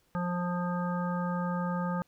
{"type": "harmonic tone", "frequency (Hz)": 176.8, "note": "F3", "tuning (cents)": 22, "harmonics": [1, 3, 5, 7, 9], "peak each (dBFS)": [-30, -38, -38, -38, -44], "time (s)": [0.15, 2.02], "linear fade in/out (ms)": 0, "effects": ["pink hiss -70 dBFS RMS until 2.07 s"]}